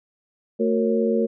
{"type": "tone cluster", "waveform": "sine", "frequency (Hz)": [224.3, 366.2, 462.1, 551], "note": ["A3", "F#4", "A#4", "C#5"], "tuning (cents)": [34, -18, -15, -11], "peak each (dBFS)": [-22, -25, -22, -27], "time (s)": [0.59, 1.27], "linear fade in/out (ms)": 20, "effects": []}